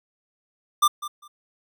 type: tone with echo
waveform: square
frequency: 1189 Hz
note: D6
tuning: 21 cents sharp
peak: -15 dBFS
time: 0.82-0.88 s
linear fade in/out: 10 ms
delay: 200 ms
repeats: 2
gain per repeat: -15 dB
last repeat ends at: 1.28 s
effects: none